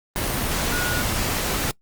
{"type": "tone in noise", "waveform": "sine", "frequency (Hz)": 1449, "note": "F#6", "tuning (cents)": -37, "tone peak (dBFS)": -26, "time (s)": [0.72, 1.02], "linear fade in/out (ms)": 0, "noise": "pink", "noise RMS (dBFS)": -24, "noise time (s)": [0.16, 1.71], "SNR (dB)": -5, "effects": ["noise-tail reverb RT60 0.1 s tail -24 dB re dry", "Opus 32 kbps"]}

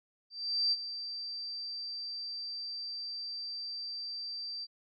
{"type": "tone with ADSR envelope", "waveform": "sine", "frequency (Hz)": 4681, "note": "D8", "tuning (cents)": -7, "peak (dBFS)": -25, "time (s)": [0.3, 4.67], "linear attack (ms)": 420, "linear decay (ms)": 37, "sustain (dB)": -12, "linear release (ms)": 37, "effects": ["AAC 64 kbps"]}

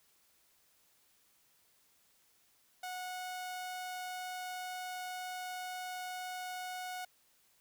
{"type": "tone", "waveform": "sawtooth", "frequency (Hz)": 733, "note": "F#5", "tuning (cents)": -16, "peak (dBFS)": -36, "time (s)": [2.83, 7.05], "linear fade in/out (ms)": 5, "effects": ["white hiss -70 dBFS RMS until 7.6 s"]}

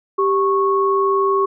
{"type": "tone pair together", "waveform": "sine", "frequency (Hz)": [392, 1101.7], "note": ["G4", "C#6"], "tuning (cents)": [0, -11], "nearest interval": "octave + tritone", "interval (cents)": 1789, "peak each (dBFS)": [-16, -17], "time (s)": [0.18, 1.46], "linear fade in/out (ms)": 10, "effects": []}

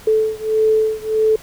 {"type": "beating tone pair", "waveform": "sine", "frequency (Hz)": [435.9, 437.5], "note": ["A4", "A4"], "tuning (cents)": [-16, -10], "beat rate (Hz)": 1.6, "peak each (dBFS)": [-16, -17], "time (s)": [0.07, 1.36], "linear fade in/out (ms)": 5, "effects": ["pink hiss -41 dBFS RMS until 1.42 s"]}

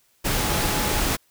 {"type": "tone in noise", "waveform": "sine", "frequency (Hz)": 846, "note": "G#5", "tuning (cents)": 32, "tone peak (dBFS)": -32, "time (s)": [0.4, 1.01], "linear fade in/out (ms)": 20, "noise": "pink", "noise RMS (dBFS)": -23, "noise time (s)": [0.24, 1.17], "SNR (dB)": -12, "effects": ["white hiss -63 dBFS RMS until 1.3 s"]}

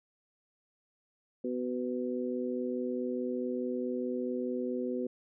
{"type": "harmonic tone", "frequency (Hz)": 124.7, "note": "B2", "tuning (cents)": 17, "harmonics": [2, 3, 4], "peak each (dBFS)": [-34, -36, -37], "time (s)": [1.44, 5.07], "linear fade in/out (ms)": 5, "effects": []}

